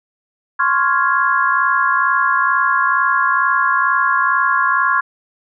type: chord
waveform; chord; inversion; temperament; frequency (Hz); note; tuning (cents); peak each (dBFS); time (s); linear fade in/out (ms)
sine; Db major seventh; third; equal; 1046.5 / 1108.7 / 1396.9 / 1661.2; C6 / Db6 / F6 / Ab6; 0 / 0 / 0 / 0; -18; 0.59-5.01; 10
effects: none